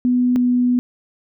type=tone pair in turn; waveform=sine; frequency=247.9 / 246.8 Hz; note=B3 / B3; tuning=+7 / -1 cents; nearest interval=unison; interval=8 cents; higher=first; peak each=-13 dBFS; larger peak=neither; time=0.05-0.36 / 0.36-0.79 s; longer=second; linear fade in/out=0 ms; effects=none